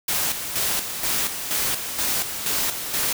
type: noise with tremolo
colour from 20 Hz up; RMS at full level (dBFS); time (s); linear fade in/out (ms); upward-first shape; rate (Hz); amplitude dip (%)
white; -23; 0.08-3.13; 5; square; 2.1; 55
effects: none